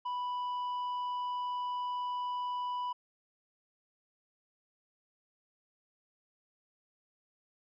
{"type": "tone with tanh clipping", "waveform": "triangle", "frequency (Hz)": 987.8, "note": "B5", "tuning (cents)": 0, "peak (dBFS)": -34, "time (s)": [0.05, 2.93], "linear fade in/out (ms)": 10, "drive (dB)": 9, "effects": []}